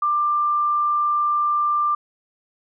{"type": "tone", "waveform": "sine", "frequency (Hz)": 1187, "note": "D6", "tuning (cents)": 18, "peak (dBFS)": -17, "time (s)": [0.02, 1.95], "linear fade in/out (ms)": 5, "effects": []}